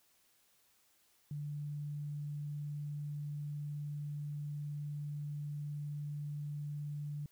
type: tone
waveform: sine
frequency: 146.83 Hz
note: D3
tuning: in tune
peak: -38 dBFS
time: 1.31-7.26 s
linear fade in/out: 2 ms
effects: white hiss -71 dBFS RMS until 7.31 s